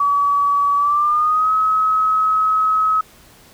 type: tone with pitch glide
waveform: sine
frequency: 1140 to 1279.6 Hz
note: C#6 to D#6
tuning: +48 to +48 cents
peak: -13 dBFS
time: 0-3.01 s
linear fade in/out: 5 ms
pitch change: +200 cents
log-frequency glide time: 0.76-1.52 s
effects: pink hiss -47 dBFS RMS until 3.53 s